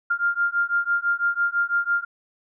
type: beating tone pair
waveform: sine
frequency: 1396.9 / 1402.9 Hz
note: F6 / F6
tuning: 0 / +7 cents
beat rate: 6 Hz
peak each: -23 dBFS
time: 0.1-2.05 s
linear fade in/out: 10 ms
effects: none